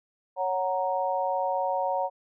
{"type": "chord", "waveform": "sine", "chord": "F# major", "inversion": "second", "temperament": "equal", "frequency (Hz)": [554.4, 740, 932.3], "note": ["C#5", "F#5", "A#5"], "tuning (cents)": [0, 0, 0], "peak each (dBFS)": -29, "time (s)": [0.36, 2.1], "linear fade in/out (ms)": 50, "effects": []}